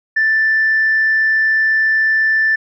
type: tone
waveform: sine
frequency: 1766 Hz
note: A6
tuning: 6 cents sharp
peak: -10 dBFS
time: 0.16-2.56 s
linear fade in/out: 10 ms
effects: tanh soft clip ceiling -7 dBFS